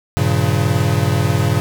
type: chord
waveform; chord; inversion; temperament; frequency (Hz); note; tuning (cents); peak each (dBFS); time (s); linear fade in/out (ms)
square; G half-diminished seventh; none; equal with one note detuned; 98 / 116.54 / 138.59 / 179.11; G2 / Bb2 / Db3 / F3; 0 / 0 / 0 / +44; -19 / -20 / -19 / -24; 0.17-1.6; 0
effects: none